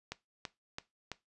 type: click train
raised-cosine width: 0.2 ms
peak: -21 dBFS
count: 4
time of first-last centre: 0.12-1.117 s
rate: 3.01 Hz
effects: noise-tail reverb RT60 0.2 s tail -18 dB re dry + resampled to 24000 Hz